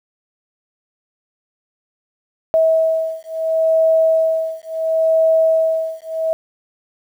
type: beating tone pair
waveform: sine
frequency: 645 / 645.72 Hz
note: E5 / E5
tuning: -38 / -36 cents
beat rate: 0.72 Hz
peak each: -16 / -16 dBFS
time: 2.54-6.33 s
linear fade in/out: 0 ms
effects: 8-bit